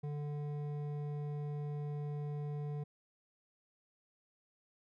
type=tone with hard clipping; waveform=sine; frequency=146.83 Hz; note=D3; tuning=in tune; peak=-39 dBFS; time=0.03-2.84 s; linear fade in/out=10 ms; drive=10 dB; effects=none

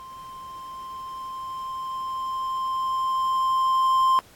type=tone with level ramp; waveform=triangle; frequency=1048 Hz; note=C6; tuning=2 cents sharp; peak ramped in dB=-37 to -14 dBFS; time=0-4.19 s; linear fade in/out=0 ms; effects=pink hiss -53 dBFS RMS until 4.35 s + AAC 64 kbps

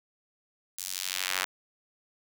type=tone with high-pass filter sweep; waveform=sawtooth; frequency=92.9 Hz; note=F#2; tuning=7 cents sharp; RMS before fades=-33 dBFS; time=0.78-1.45 s; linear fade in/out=0 ms; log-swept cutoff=7200 to 1400 Hz; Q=0.9; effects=none

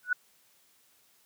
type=tone with exponential growth; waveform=sine; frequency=1475 Hz; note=F#6; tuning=6 cents flat; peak=-20 dBFS; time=0.03-0.13 s; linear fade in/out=5 ms; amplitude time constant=20 ms; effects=white hiss -65 dBFS RMS until 1.25 s + high-pass 100 Hz 12 dB/octave

